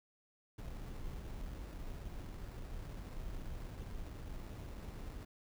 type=noise with sample-and-hold; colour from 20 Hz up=brown; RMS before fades=-45 dBFS; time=0.58-5.25 s; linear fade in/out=5 ms; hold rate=3150 Hz; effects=none